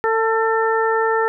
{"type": "harmonic tone with a mistuned harmonic", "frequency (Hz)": 448.3, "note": "A4", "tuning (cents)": 32, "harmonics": [1, 2, 3, 4], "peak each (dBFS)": [-18, -21, -23, -24], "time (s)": [0.04, 1.28], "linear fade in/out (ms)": 0, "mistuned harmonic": 2, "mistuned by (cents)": -16, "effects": []}